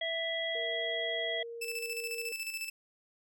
harmonic tone, 659.3 Hz, E5, in tune, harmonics 1 / 3 / 5, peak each -36 / -36 / -36 dBFS, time 0.01-1.43 s, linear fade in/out 5 ms
sine tone, 466.2 Hz, A#4, in tune, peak -40 dBFS, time 0.55-2.32 s, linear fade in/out 2 ms
sawtooth tone with tremolo, 2637 Hz, E7, in tune, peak -31 dBFS, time 1.61-2.7 s, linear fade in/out 10 ms, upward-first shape square, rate 14 Hz, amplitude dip 55%
effects none

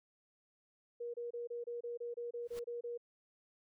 sine tone bursts, 475.8 Hz, A#4, 35 cents sharp, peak -39 dBFS, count 12, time 1-2.977 s, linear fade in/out 10 ms, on 140 ms, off 27 ms
pink noise with exponential growth, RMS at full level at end -48 dBFS, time 2.42-2.59 s, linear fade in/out 0 ms, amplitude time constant 36 ms
effects none

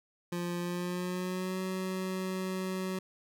25% pulse tone with pitch glide, 174.61 to 187.14 Hz, F3 to F#3, 0 to +20 cents, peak -29 dBFS, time 0.32-2.99 s, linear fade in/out 5 ms, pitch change +120 cents, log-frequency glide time 0.59-1.6 s, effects none

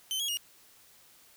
sawtooth tone with pitch steps, 3074 / 3307 / 2862 Hz, G7 / G#7 / F7, -35 / -8 / +42 cents, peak -27 dBFS, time 0.11-0.371 s, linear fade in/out 0 ms, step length 87 ms, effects white hiss -59 dBFS RMS until 1.36 s

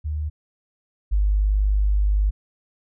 sine tone pair in turn, 75.8 / 50.59 Hz, D#2 / G#1, -45 / -45 cents, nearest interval perfect fifth, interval 700 cents, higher first, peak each -23 / -16 dBFS, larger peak second, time 0.04-0.3 / 1.11-2.31 s, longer second, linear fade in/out 20 ms, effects none

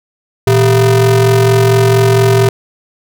square ring-modulated tone, 138.59 Hz, C#3, in tune, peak -4 dBFS, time 0.47-2.49 s, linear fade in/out 2 ms, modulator 255 Hz, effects none

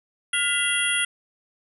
sine tone cluster, 1423 / 1996 / 2771 / 3285 / 9830 Hz, F6 / B6 / F7 / G#7 / D#9, +32 / +18 / -14 / -20 / -22 cents, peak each -27 dBFS, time 0.33-1.05 s, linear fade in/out 5 ms, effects none

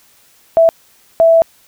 sine tone bursts at uneven times, 659.3 Hz, E5, in tune, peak -5 dBFS, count 2, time 0.57-0.69 / 1.2-1.42 s, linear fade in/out 0 ms, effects white hiss -50 dBFS RMS until 1.67 s

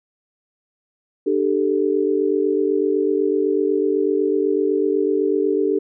sine chord, D suspended fourth, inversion none, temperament equal with one note detuned, 298.3 / 392 / 440 Hz, D4 / G4 / A4, +27 / 0 / 0 cents, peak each -22 / -19 / -21 dBFS, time 1.26-5.79 s, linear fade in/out 10 ms, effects none

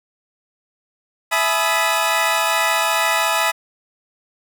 20% pulse chord, E major seventh, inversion none, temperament equal with one note detuned, 659.3 / 851.5 / 987.8 / 1244.5 Hz, E5 / G#5 / B5 / D#6, 0 / +43 / 0 / 0 cents, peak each -17 dBFS, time 1.31-3.52 s, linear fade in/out 20 ms, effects none

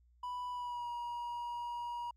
triangle tone with pitch glide, 987.8 to 955.8 Hz, B5 to A#5, 0 to +43 cents, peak -36 dBFS, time 0.23-2.11 s, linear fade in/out 5 ms, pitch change -57 cents, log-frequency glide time 0.51-0.89 s, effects added 60 Hz sine -64 dBFS peak until 2.16 s

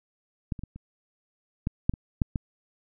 clicks, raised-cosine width 5 ms, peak -16 / -26 / -23 / -29 / -14 / -8 / -22 / -10 / -15 dBFS, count 9, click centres 0.522 / 0.592 / 0.636 / 0.76 / 1.671 / 1.895 / 1.938 / 2.218 / 2.358 s, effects none

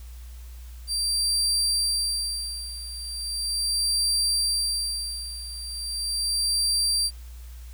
30% pulse tone with tremolo, 4704 Hz, D8, 2 cents sharp, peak -18 dBFS, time 0.87-7.11 s, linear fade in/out 50 ms, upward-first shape sine, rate 0.38 Hz, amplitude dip 80%, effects added 60 Hz sine -38 dBFS peak until 7.73 s + white hiss -54 dBFS RMS until 7.73 s

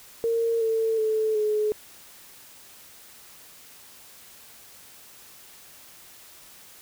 sine tone with pitch steps, 459.6 / 447.8 / 436.3 / 425.1 Hz, A#4 / A4 / A4 / G#4, -25 / +30 / -15 / +40 cents, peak -21 dBFS, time 0.24-1.72 s, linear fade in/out 0 ms, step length 370 ms, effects white hiss -49 dBFS RMS until 6.81 s

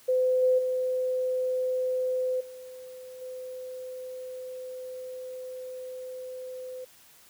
sine tone with level steps, 510 Hz, C5, 44 cents flat, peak -21 / -19 / -25 / -41 / -36 dBFS, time 0.08-6.85 s, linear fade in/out 10 ms, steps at 0.42 / 0.58 / 2.4 / 3.21 s, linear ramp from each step 10 ms, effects white hiss -56 dBFS RMS until 7.29 s

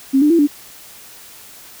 sine tone with pitch steps, 269.2 / 297.3 / 335.9 / 290.7 Hz, C4 / D4 / E4 / D4, +49 / +21 / +33 / -18 cents, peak -9 dBFS, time 0.13-0.474 s, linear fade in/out 20 ms, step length 86 ms, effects white hiss -40 dBFS RMS until 1.8 s

